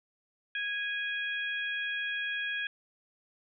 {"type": "harmonic tone", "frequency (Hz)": 826, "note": "G#5", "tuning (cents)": -10, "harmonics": [2, 3, 4], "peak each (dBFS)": [-33, -37, -39], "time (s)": [0.55, 2.67], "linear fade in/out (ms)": 2, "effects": []}